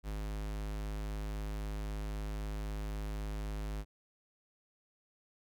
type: tone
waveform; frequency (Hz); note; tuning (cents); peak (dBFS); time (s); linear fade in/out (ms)
square; 51.91; G#1; 0; -37; 0.03-3.85; 50
effects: none